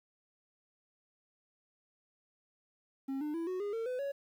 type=tone with pitch steps; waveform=triangle; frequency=270 / 299.6 / 332.4 / 368.8 / 409.2 / 454.1 / 503.8 / 559 Hz; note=C#4 / D4 / E4 / F#4 / G#4 / A#4 / B4 / C#5; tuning=-45 / +35 / +15 / -6 / -26 / -45 / +34 / +14 cents; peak=-32 dBFS; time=3.08-4.12 s; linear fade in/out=10 ms; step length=130 ms; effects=11-bit